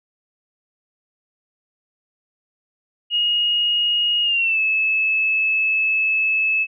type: tone with pitch glide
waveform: sine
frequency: 2872 to 2603 Hz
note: F7 to E7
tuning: +48 to -22 cents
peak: -16 dBFS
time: 3.1-6.67 s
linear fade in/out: 50 ms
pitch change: -170 cents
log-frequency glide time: 4.23-4.6 s
effects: none